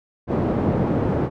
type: band-pass noise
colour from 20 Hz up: pink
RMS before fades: -21 dBFS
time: 0.27-1.3 s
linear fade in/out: 50 ms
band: 110 to 580 Hz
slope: 12 dB/octave
effects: none